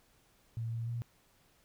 sine tone with pitch steps, 114.4 / 115.3 / 118.2 Hz, A#2 / A#2 / A#2, -32 / -19 / +24 cents, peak -34 dBFS, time 0.57-1.02 s, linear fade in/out 0 ms, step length 150 ms, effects pink hiss -68 dBFS RMS until 1.64 s

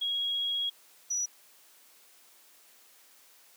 sine tone pair in turn, 3305 / 5867 Hz, G#7 / F#8, -9 / -16 cents, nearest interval minor seventh, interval 993 cents, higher second, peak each -28 dBFS, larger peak neither, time 0.01-0.7 / 1.1-1.26 s, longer first, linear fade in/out 10 ms, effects white hiss -59 dBFS RMS until 3.56 s + high-pass 300 Hz 12 dB/octave

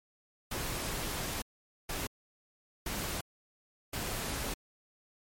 pink noise bursts at uneven times, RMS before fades -36 dBFS, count 4, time 0.51-1.42 / 1.89-2.07 / 2.86-3.21 / 3.93-4.54 s, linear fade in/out 5 ms, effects MP3 64 kbps

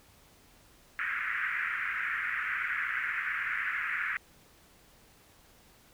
pink band-pass noise, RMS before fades -33 dBFS, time 0.99-4.17 s, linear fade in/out 0 ms, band 1400 to 2200 Hz, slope 48 dB/octave, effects pink hiss -60 dBFS RMS until 5.93 s

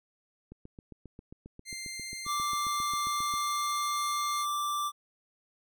click train, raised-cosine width 3 ms, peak -33 dBFS, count 22, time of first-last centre 0.52-3.339 s, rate 7.45 Hz
15% pulse tone with pitch glide, 2093 to 2115 Hz, C7 to C7, 0 to +18 cents, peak -31 dBFS, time 1.65-4.46 s, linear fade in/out 50 ms, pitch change +18 cents, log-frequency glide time 1.8-4.11 s
square tone, 1174.7 Hz, D6, in tune, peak -30 dBFS, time 2.25-4.92 s, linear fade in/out 50 ms
effects none

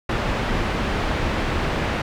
pink low-pass noise, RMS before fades -23 dBFS, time 0.09-2.02 s, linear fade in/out 5 ms, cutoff 2600 Hz, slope 12 dB/octave, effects none

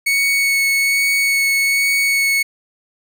40% pulse tone with vibrato, 2217 Hz, C#7, in tune, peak -13 dBFS, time 0.06-2.43 s, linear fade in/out 10 ms, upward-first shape sine, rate 1.2 Hz, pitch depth 9 cents each way, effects none

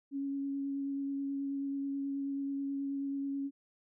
sine tone with vibrato, 277.2 Hz, C#4, in tune, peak -33 dBFS, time 0.11-3.51 s, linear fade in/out 50 ms, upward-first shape sine, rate 9.3 Hz, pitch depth 11 cents each way, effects none

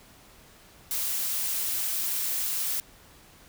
blue noise, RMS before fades -29 dBFS, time 0.91-2.8 s, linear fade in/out 0 ms, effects pink hiss -54 dBFS RMS until 3.48 s

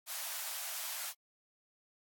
white high-pass noise, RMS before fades -40 dBFS, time 0.06-1.14 s, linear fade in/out 50 ms, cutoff 590 Hz, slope 96 dB/octave, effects AAC 64 kbps

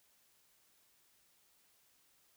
silence, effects white hiss -71 dBFS RMS until 2.36 s

